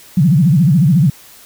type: tone with vibrato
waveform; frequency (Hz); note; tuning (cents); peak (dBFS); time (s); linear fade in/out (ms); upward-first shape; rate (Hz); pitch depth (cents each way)
sine; 158.7; D#3; +35; -7; 0.17-1.1; 5; sine; 14; 300
effects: white hiss -41 dBFS RMS until 1.45 s